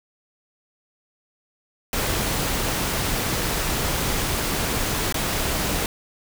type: noise with dropouts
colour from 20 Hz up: pink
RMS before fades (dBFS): -24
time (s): 1.93-5.86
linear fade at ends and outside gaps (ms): 1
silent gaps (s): 5.125-5.143
effects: none